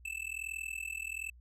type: tone with amplitude modulation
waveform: square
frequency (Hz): 2637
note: E7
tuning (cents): 0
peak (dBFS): -34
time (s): 0.05-1.3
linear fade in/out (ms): 5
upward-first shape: sine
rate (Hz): 41.2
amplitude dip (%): 95
effects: added 60 Hz sine -54 dBFS peak until 1.4 s + low-pass 12000 Hz 12 dB/octave